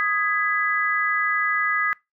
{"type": "chord", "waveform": "sine", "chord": "G# minor", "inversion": "second", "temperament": "just", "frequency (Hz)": [1245.9, 1661.2, 1993.5], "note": ["D#6", "G#6", "B6"], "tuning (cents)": [2, 0, 16], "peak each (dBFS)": -24, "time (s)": [0, 1.93], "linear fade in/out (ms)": 0, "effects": ["noise-tail reverb RT60 0.2 s tail -23 dB re dry"]}